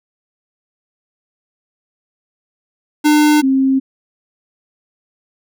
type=tone pair in turn; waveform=square / sine; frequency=300 / 266.9 Hz; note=D4 / C4; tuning=+37 / +35 cents; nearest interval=major second; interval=202 cents; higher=first; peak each=-9 / -10 dBFS; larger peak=first; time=3.04-3.42 / 3.42-3.8 s; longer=neither; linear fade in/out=20 ms; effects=none